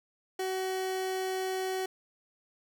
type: tone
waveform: 30% pulse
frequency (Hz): 376.3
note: F#4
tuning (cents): +29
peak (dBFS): -28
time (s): 0.39-1.86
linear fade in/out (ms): 5
effects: none